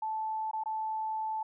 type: tone with dropouts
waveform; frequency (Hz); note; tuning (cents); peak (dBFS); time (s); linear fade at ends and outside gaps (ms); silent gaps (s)
sine; 875; A5; -10; -31; 0.02-1.43; 5; 0.513-0.532 / 0.637-0.658
effects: none